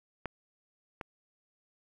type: clicks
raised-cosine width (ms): 0.5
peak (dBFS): -20 / -23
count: 2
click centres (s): 0.257 / 1.012
effects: 10-bit